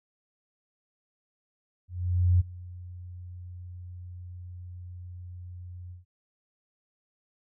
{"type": "tone with ADSR envelope", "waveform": "sine", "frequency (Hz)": 89.3, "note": "F2", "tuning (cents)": 39, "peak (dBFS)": -17, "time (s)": [1.88, 6.05], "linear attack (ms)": 520, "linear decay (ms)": 19, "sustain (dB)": -22, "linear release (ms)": 140, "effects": []}